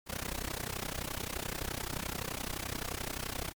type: noise with amplitude modulation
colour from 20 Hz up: pink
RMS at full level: -34 dBFS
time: 0.06-3.53 s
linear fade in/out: 50 ms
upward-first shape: sine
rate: 31.6 Hz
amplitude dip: 95%
effects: MP3 96 kbps